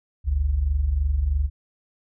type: tone pair together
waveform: sine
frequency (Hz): 48.66 / 71.8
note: G1 / D2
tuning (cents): -12 / -39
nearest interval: perfect fifth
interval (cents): 673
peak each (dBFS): -25 / -20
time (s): 0.24-1.5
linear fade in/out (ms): 50
effects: none